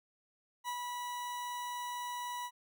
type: tone with ADSR envelope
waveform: 40% pulse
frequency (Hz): 977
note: B5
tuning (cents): -19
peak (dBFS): -34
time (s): 0.64-2.51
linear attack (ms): 44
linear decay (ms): 72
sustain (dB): -3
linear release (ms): 58
effects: none